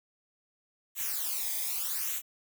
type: noise with flanger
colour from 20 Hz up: blue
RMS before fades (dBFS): -33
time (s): 0.95-2.22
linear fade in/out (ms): 50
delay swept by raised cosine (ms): 0.2 to 0.72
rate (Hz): 0.83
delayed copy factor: -0.8
effects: none